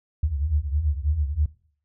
sine tone cluster, 70 / 75.9 / 79.2 Hz, C#2 / D#2 / D#2, +18 / -42 / +31 cents, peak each -26 dBFS, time 0.23-1.46 s, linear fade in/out 5 ms, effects noise-tail reverb RT60 0.5 s tail -19 dB re dry

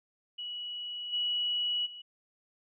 sine tone with level steps, 2930 Hz, F#7, 18 cents flat, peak -36 / -28 / -43 dBFS, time 0.38-2.02 s, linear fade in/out 10 ms, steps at 1.12 / 1.85 s, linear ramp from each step 20 ms, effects none

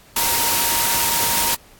sine tone in noise, 932.3 Hz, A#5, in tune, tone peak -25 dBFS, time 0.16-1.55 s, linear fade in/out 5 ms, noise white, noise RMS -19 dBFS, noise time 0.16-1.55 s, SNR -9 dB, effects pink hiss -49 dBFS RMS until 1.79 s + AAC 64 kbps

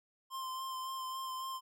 square tone with vibrato, 1046.5 Hz, C6, in tune, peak -39 dBFS, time 0.3-1.61 s, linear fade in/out 50 ms, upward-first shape sine, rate 3.6 Hz, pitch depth 19 cents each way, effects none

